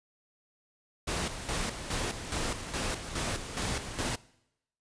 pink noise with tremolo, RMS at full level -32 dBFS, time 1.07-4.16 s, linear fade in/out 10 ms, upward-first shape square, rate 2.4 Hz, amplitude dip 60%, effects noise-tail reverb RT60 0.8 s tail -21 dB re dry + resampled to 22050 Hz

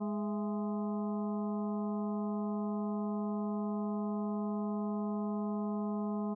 harmonic tone with a mistuned harmonic, 207.7 Hz, G#3, in tune, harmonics 1 / 2 / 3 / 4 / 5 / 6, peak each -33 / -42 / -45 / -47 / -47 / -53 dBFS, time 0-6.35 s, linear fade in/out 20 ms, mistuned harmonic 3, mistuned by +92 cents, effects none

